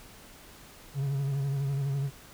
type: tone with vibrato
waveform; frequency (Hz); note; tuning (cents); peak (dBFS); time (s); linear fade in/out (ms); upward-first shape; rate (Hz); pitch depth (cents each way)
triangle; 138.59; C#3; 0; -25; 0.94-2.11; 50; sine; 12; 48
effects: pink hiss -51 dBFS RMS until 2.33 s